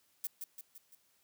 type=noise with echo; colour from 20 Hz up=violet; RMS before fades=-37 dBFS; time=0.24-0.27 s; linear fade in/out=2 ms; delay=170 ms; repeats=4; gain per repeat=-5 dB; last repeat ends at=0.95 s; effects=white hiss -72 dBFS RMS until 1.23 s + high-pass 60 Hz 12 dB/octave